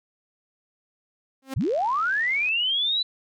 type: tone with exponential growth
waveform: sawtooth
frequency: 266.8 Hz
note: C4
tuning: 34 cents sharp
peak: -23 dBFS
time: 1.42-1.54 s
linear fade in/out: 5 ms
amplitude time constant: 25 ms
type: linear sweep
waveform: sine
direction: up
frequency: 72.8 to 4018 Hz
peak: -21 dBFS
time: 1.56-3.03 s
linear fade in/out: 10 ms
type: click train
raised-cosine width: 0.2 ms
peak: -28 dBFS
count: 64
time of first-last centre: 1.61-2.487 s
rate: 71.8 Hz
effects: none